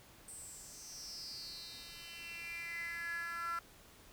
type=tone with high-pass filter sweep; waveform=10% pulse; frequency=338.8 Hz; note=E4; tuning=48 cents sharp; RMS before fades=-45 dBFS; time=0.28-3.59 s; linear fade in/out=2 ms; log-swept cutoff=8600 to 1300 Hz; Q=7.7; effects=pink hiss -60 dBFS RMS until 4.12 s